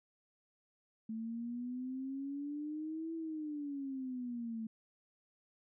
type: exponential two-way sweep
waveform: sine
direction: up then down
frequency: 220 to 329.6 to 220 Hz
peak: -38 dBFS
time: 1.09-4.67 s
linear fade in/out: 5 ms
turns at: 3.14 s
effects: none